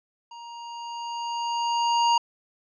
square tone with level ramp, 940 Hz, A#5, 14 cents sharp, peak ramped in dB -41 to -18 dBFS, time 0.31-2.18 s, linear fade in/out 5 ms, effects resampled to 16000 Hz

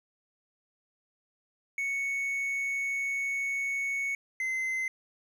triangle tone pair in turn, 2217 / 2061 Hz, C#7 / C7, 0 / -27 cents, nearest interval minor second, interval 127 cents, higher first, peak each -27 dBFS, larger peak neither, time 1.78-4.15 / 4.4-4.88 s, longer first, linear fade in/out 2 ms, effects none

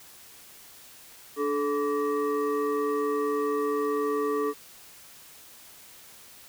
sine tone with frequency modulation, 432.3 Hz, A4, 31 cents flat, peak -24 dBFS, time 1.36-4.54 s, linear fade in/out 50 ms, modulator 724 Hz, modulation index 0.94, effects white hiss -50 dBFS RMS until 6.48 s

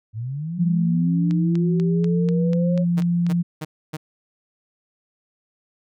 sine linear sweep, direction up, 103.83 to 554.4 Hz, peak -25 dBFS, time 0.13-2.85 s, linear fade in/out 50 ms
sine tone with pitch glide, 170.2 to 172.88 Hz, F3 to F3, -44 to -17 cents, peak -17 dBFS, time 0.58-3.43 s, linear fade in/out 20 ms, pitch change +27 cents, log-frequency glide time 1.74-2.6 s
click train, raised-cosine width 0.2 ms, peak -20 dBFS, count 9, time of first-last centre 1.31-3.266 s, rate 4.09 Hz
sawtooth tone bursts, 155.56 Hz, D#3, in tune, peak -23 dBFS, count 4, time 2.97-3.97 s, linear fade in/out 10 ms, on 40 ms, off 280 ms
effects none

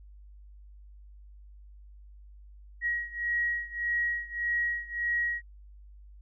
sine beating tone pair, 1900 / 1901.7 Hz, A#6 / A#6, +33 / +34 cents, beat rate 1.7 Hz, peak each -30 / -32 dBFS, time 2.81-5.42 s, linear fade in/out 50 ms, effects added 50 Hz sine -48 dBFS peak until 6.21 s

